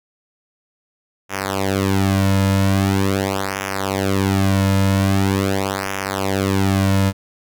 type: tone with flanger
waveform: sawtooth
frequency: 97.2 Hz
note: G2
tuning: 14 cents flat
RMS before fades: -18 dBFS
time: 1.29-7.13 s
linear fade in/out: 50 ms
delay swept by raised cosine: 0.23 to 2.63 ms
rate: 0.43 Hz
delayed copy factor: -1
effects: none